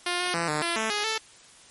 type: tone with pitch steps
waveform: 5% pulse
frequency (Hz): 353.5 / 358.4 / 168.9 / 151.3 / 340.4 / 220.6 / 416 / 441.3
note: F4 / F4 / E3 / D#3 / F4 / A3 / G#4 / A4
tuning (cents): +21 / +45 / +42 / -48 / -44 / +5 / +3 / +5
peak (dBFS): -14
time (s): 0.06-1.18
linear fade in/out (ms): 5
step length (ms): 140
effects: white hiss -52 dBFS RMS until 1.7 s + MP3 48 kbps